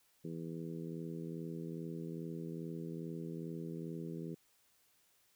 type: harmonic tone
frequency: 82.41 Hz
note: E2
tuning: in tune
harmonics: 2 / 3 / 4 / 5 / 6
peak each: -43 / -48 / -47 / -49 / -55 dBFS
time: 0.24-4.35 s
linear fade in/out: 10 ms
effects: white hiss -72 dBFS RMS until 5.35 s